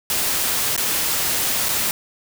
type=noise with dropouts; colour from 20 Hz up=white; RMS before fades=-21 dBFS; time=0.1-1.91 s; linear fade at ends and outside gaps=1 ms; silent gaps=0.764-0.777 / 1.686-1.69 s; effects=none